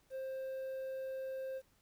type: tone with quantisation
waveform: triangle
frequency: 528 Hz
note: C5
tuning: 16 cents sharp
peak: -37 dBFS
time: 0.1-1.62 s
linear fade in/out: 50 ms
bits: 11
effects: pink hiss -72 dBFS RMS until 1.81 s